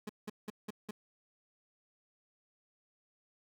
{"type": "tone bursts", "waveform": "30% pulse", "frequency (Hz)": 211.2, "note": "G#3", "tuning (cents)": 29, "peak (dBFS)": -36, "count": 5, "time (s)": [0.07, 0.91], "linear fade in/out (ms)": 5, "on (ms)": 24, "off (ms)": 180, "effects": []}